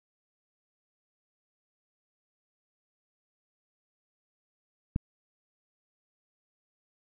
click, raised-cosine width 5 ms, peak -15 dBFS, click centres 4.961 s, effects none

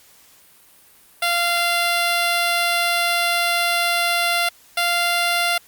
10% pulse tone pair in turn, 692 / 694.4 Hz, F5 / F5, -16 / -10 cents, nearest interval unison, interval 6 cents, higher second, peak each -9 dBFS, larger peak neither, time 1.22-4.49 / 4.77-5.58 s, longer first, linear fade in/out 5 ms, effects white hiss -51 dBFS RMS until 5.67 s + Opus 48 kbps

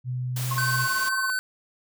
sine tone, 125.7 Hz, B2, 31 cents sharp, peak -26 dBFS, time 0.04-0.88 s, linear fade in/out 50 ms
white noise, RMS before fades -34 dBFS, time 0.36-1.09 s, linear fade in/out 5 ms
sine tone with tremolo, 1073 Hz, C6, 43 cents sharp, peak -25 dBFS, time 0.51-1.3 s, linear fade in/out 0 ms, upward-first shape sine, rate 18 Hz, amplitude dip 90%
square tone with vibrato, 1524 Hz, G6, 49 cents flat, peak -25 dBFS, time 0.58-1.39 s, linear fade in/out 0 ms, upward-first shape triangle, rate 2.3 Hz, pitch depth 13 cents each way
effects none

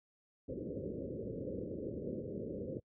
white low-pass noise, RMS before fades -41 dBFS, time 0.48-2.8 s, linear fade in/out 10 ms, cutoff 550 Hz, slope 96 dB/octave, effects noise-tail reverb RT60 0.1 s tail -25 dB re dry + high-pass 80 Hz 12 dB/octave

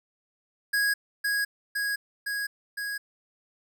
square tone with echo, 1653 Hz, G#6, 9 cents flat, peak -23 dBFS, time 0.73-0.94 s, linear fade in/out 10 ms, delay 510 ms, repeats 4, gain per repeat -2 dB, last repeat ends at 2.98 s, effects none

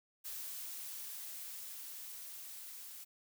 blue noise with level ramp, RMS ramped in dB -44 to -50 dBFS, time 0.24-3.05 s, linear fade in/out 20 ms, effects none

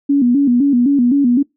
sine tone with vibrato, 261.6 Hz, C4, in tune, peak -9 dBFS, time 0.09-1.43 s, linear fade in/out 10 ms, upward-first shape square, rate 3.9 Hz, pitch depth 130 cents each way, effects noise-tail reverb RT60 0.2 s tail -24 dB re dry

